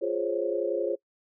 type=chord; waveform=sine; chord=Db major seventh; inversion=first; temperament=equal; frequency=349.2 / 415.3 / 523.3 / 554.4 Hz; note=F4 / Ab4 / C5 / Db5; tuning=0 / 0 / 0 / 0 cents; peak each=-31 dBFS; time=0.01-0.96 s; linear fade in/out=20 ms; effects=noise-tail reverb RT60 0.1 s tail -23 dB re dry